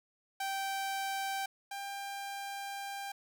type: tone pair in turn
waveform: sawtooth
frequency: 780 / 795 Hz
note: G5 / G5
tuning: -9 / +24 cents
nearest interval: unison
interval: 33 cents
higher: second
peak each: -30 / -35 dBFS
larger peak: first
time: 0.4-1.46 / 1.71-3.12 s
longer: second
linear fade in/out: 5 ms
effects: none